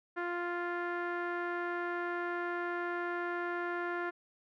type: tone with low-pass filter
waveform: sawtooth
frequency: 349.2 Hz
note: F4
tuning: in tune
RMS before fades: -36 dBFS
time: 0.16-4.11 s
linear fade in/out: 20 ms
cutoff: 1600 Hz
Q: 3.5
effects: none